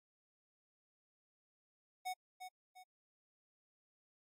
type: tone with echo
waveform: square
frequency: 740 Hz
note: F#5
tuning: in tune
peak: -39 dBFS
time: 2.05-2.14 s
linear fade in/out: 20 ms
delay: 350 ms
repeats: 2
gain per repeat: -8 dB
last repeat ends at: 2.84 s
effects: AAC 48 kbps